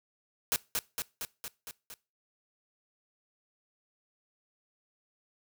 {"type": "noise with echo", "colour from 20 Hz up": "white", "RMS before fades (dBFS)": -28, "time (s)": [0.52, 0.56], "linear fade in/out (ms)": 0, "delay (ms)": 230, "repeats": 6, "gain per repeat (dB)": -3, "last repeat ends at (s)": 1.94, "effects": ["noise-tail reverb RT60 0.3 s tail -22 dB re dry"]}